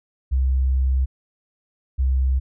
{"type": "tone pair in turn", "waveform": "sine", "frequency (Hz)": [65.41, 65.41], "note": ["C2", "C2"], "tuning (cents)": [0, 0], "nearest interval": "unison", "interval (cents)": 0, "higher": "neither", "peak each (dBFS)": -16, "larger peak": "neither", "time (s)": [[0.31, 1.06], [1.98, 2.4]], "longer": "first", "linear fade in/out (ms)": 20, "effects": []}